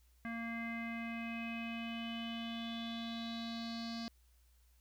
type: tone with low-pass filter sweep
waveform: square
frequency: 230.6 Hz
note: A#3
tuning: 19 cents flat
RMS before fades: -42 dBFS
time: 0.25-4.08 s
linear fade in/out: 0 ms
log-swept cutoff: 1900 to 4700 Hz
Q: 6.9
effects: added 60 Hz sine -65 dBFS peak until 4.8 s + white hiss -75 dBFS RMS until 4.8 s